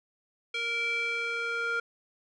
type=tone with band-pass filter sweep; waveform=square; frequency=466.2 Hz; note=A#4; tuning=in tune; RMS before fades=-31 dBFS; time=0.54-1.8 s; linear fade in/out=5 ms; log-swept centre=2700 to 1600 Hz; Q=4.2; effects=resampled to 22050 Hz